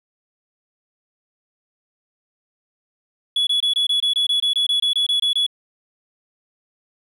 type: tone bursts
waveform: sine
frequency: 3391 Hz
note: G#7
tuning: 35 cents sharp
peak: -13 dBFS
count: 16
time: 3.36-5.465 s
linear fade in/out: 5 ms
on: 110 ms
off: 23 ms
effects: tanh soft clip ceiling -15 dBFS + 8-bit